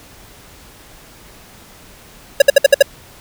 square tone bursts, 557 Hz, C#5, 8 cents sharp, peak -3 dBFS, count 6, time 2.4-2.825 s, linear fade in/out 5 ms, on 20 ms, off 61 ms, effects pink hiss -42 dBFS RMS until 3.2 s

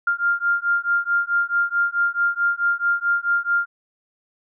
sine beating tone pair, 1396.9 / 1401.5 Hz, F6 / F6, 0 / +6 cents, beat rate 4.6 Hz, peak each -21 dBFS, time 0.07-3.66 s, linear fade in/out 5 ms, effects none

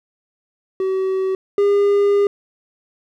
triangle tone pair in turn, 380 / 404.5 Hz, F#4 / G#4, +46 / -46 cents, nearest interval minor second, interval 108 cents, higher second, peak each -15 / -10 dBFS, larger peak second, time 0.8-1.35 / 1.58-2.27 s, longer second, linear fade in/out 2 ms, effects none

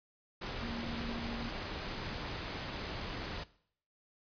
sine tone in noise, 233.1 Hz, A#3, in tune, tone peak -40 dBFS, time 0.62-1.49 s, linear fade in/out 10 ms, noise pink, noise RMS -40 dBFS, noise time 0.41-3.44 s, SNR -3 dB, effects noise-tail reverb RT60 0.6 s tail -19 dB re dry + resampled to 11025 Hz

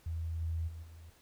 sine tone with level steps, 82 Hz, E2, 9 cents flat, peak -34 / -32 / -42 / -49 dBFS, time 0.06-1.1 s, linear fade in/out 5 ms, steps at 0.4 / 0.67 / 0.82 s, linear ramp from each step 20 ms, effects pink hiss -64 dBFS RMS until 1.21 s

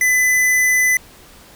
square tone, 2007 Hz, B6, 27 cents sharp, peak -13 dBFS, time 0.01-0.97 s, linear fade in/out 2 ms, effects pink hiss -44 dBFS RMS until 1.55 s

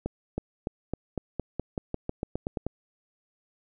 accelerating click train, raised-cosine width 2 ms, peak -16 dBFS, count 15, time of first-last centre 0.06-2.666 s, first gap 320 ms, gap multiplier 0.91, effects none

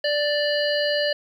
harmonic tone with a mistuned harmonic, 587.3 Hz, D5, in tune, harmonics 1 / 3 / 5 / 7 / 8, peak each -22 / -27 / -29 / -30 / -31 dBFS, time 0.04-1.13 s, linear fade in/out 5 ms, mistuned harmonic 7, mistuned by +24 cents, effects 9-bit

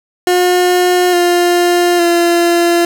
30% pulse tone with pitch steps, 359.4 / 351.2 / 343.2 Hz, F4 / F4 / F4, +50 / +10 / -30 cents, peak -6 dBFS, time 0.27-2.85 s, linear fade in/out 2 ms, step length 860 ms, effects 7-bit

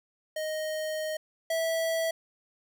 square tone pair in turn, 622.3 / 654.2 Hz, D#5 / E5, 0 / -13 cents, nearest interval minor second, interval 87 cents, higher second, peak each -31 / -27 dBFS, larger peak second, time 0.36-1.17 / 1.5-2.11 s, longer first, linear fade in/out 5 ms, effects none

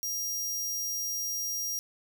sawtooth tone, 5700 Hz, F8, 34 cents sharp, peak -28 dBFS, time 0.03-1.79 s, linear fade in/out 0 ms, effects 9-bit

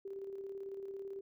sine tone with tremolo, 392 Hz, G4, in tune, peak -40 dBFS, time 0.05-1.21 s, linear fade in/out 5 ms, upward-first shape square, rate 18 Hz, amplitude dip 35%, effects none

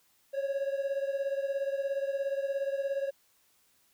triangle beating tone pair, 547 / 564 Hz, C#5 / C#5, -23 / +30 cents, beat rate 17 Hz, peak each -29 / -33 dBFS, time 0.33-3.11 s, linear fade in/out 20 ms, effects white hiss -68 dBFS RMS until 3.93 s

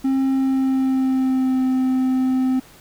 triangle tone with pitch glide, 267.2 to 259 Hz, C4 to C4, +36 to -17 cents, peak -14 dBFS, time 0.04-2.6 s, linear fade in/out 10 ms, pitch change -53 cents, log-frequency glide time 0.28-1.65 s, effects pink hiss -47 dBFS RMS until 2.8 s

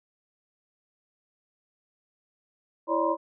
sine tone cluster, 331.7 / 552 / 593 / 957 / 1038 Hz, E4 / C#5 / D5 / A#5 / C6, +11 / -7 / +17 / +45 / -14 cents, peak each -29 dBFS, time 2.87-3.17 s, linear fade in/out 50 ms, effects none

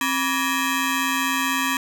15% pulse ring-modulated tone, 708 Hz, F5, 23 cents sharp, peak -11 dBFS, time 0.01-1.77 s, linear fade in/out 2 ms, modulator 442 Hz, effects none

